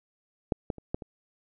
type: clicks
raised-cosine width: 2 ms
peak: -11 / -16 / -30 / -15 / -26 dBFS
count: 5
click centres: 0.522 / 0.702 / 0.783 / 0.945 / 1.022 s
effects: none